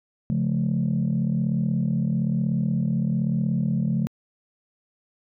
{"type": "chord", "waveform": "sine", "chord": "Db augmented", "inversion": "none", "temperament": "equal with one note detuned", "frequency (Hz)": [138.59, 174.61, 215.7], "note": ["Db3", "F3", "A3"], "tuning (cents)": [0, 0, -34], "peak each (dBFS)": -24, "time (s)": [0.3, 4.07], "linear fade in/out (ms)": 0, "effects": ["tanh soft clip ceiling -15 dBFS"]}